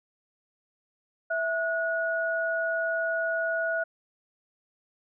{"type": "tone pair together", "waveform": "sine", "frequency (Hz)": [657.6, 1456], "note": ["E5", "F#6"], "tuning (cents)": [-4, -28], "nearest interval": "octave + major second", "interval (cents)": 1376, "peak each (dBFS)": -28, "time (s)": [1.3, 3.84], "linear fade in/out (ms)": 10, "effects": []}